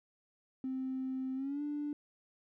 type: tone with pitch glide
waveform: triangle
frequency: 261.6 to 293.6 Hz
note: C4 to D4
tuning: 0 to 0 cents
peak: -31 dBFS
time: 0.64-1.93 s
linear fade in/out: 2 ms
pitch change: +200 cents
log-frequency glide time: 1.35-1.62 s
effects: tanh soft clip ceiling -32 dBFS